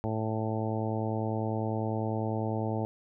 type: harmonic tone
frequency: 110 Hz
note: A2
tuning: in tune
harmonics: 1 / 2 / 3 / 4 / 5 / 6 / 7 / 8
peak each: -32 / -35 / -37 / -38 / -39 / -40 / -40 / -41 dBFS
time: 0.04-2.85 s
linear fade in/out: 0 ms
effects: none